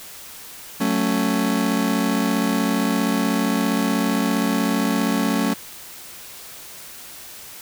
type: chord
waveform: 40% pulse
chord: F# minor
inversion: none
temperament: just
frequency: 185 / 222 / 277.5 Hz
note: F#3 / A3 / C#4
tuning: 0 / +16 / +2 cents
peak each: -24 / -21 / -22 dBFS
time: 0.8-5.54 s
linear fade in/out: 10 ms
effects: white hiss -39 dBFS RMS until 7.61 s